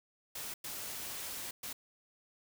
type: noise bursts at uneven times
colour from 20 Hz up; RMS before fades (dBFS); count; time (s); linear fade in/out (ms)
white; -42; 3; 0.35-0.54 / 0.64-1.51 / 1.63-1.73; 5
effects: none